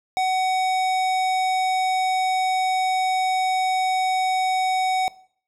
sine tone with tanh clipping, 750 Hz, F#5, 23 cents sharp, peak -21 dBFS, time 0.17-5.08 s, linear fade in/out 0 ms, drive 18 dB, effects noise-tail reverb RT60 0.5 s tail -19 dB re dry

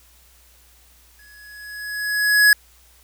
square tone with exponential growth, 1681 Hz, G#6, 20 cents sharp, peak -9 dBFS, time 1.19-2.53 s, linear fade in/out 2 ms, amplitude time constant 290 ms, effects added 60 Hz sine -54 dBFS peak until 3.03 s + white hiss -54 dBFS RMS until 3.03 s

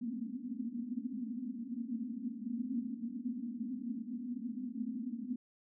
white band-pass noise, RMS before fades -40 dBFS, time 0.01-5.36 s, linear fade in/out 5 ms, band 220 to 260 Hz, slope 96 dB/octave, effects none

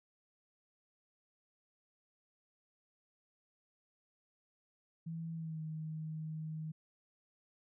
sine tone with pitch glide, 164.2 to 156.97 Hz, E3 to D#3, -6 to +16 cents, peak -39 dBFS, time 5.06-6.72 s, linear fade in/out 10 ms, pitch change -78 cents, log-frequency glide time 5.34-5.61 s, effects none

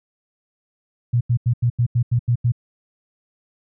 sine tone bursts, 120 Hz, B2, 49 cents flat, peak -14 dBFS, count 9, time 1.13-2.521 s, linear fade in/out 10 ms, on 79 ms, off 85 ms, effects none

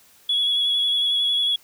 sine tone with vibrato, 3369 Hz, G#7, 24 cents sharp, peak -17 dBFS, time 0.29-1.56 s, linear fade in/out 5 ms, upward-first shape sine, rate 11 Hz, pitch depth 20 cents each way, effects tanh soft clip ceiling -14 dBFS + white hiss -54 dBFS RMS until 1.63 s

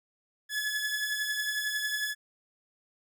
sawtooth beating tone pair, 1706 / 1717 Hz, G#6 / A6, +46 / -43 cents, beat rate 11 Hz, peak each -27 / -33 dBFS, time 0.49-2.15 s, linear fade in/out 50 ms, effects none

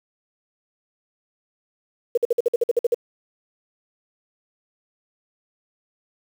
sine tone bursts, 475.5 Hz, A#4, 34 cents sharp, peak -14 dBFS, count 11, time 2.15-2.945 s, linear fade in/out 5 ms, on 25 ms, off 52 ms, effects 7-bit

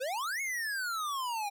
square exponential two-way sweep, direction up then down, 484 to 2217 to 794 Hz, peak -33 dBFS, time 0-1.5 s, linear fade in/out 20 ms, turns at 0.41 s, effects none

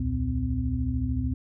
sine tone cluster, 64.8 / 78.3 / 117.6 / 255.9 Hz, C2 / D#2 / A#2 / C4, -16 / +11 / +16 / -38 cents, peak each -30 dBFS, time 0-1.34 s, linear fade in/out 5 ms, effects none

